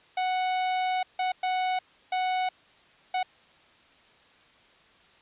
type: tone bursts at uneven times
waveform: 45% pulse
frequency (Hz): 740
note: F#5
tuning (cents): 0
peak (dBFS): -25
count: 5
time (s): 0.17-1.03 / 1.19-1.32 / 1.43-1.79 / 2.12-2.49 / 3.14-3.23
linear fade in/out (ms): 5
effects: white hiss -58 dBFS RMS until 5.21 s + resampled to 8000 Hz